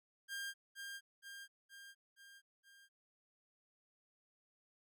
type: tone with echo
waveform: sawtooth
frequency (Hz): 1603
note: G6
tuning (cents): +38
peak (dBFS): -38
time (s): 0.28-0.54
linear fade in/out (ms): 50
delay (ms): 470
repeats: 5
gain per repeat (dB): -4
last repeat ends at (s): 2.89
effects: none